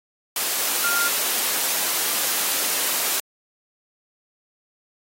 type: tone in noise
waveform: sine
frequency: 1396.9 Hz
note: F6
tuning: in tune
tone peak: -22 dBFS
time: 0.84-1.08 s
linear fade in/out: 2 ms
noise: white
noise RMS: -23 dBFS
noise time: 0.36-3.2 s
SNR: -2 dB
effects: high-pass 300 Hz 12 dB/octave + AAC 48 kbps